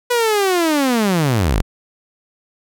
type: linear sweep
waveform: sawtooth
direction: down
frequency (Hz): 493.9 to 33.88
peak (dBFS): -10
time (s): 0.1-1.62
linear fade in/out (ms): 10
effects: none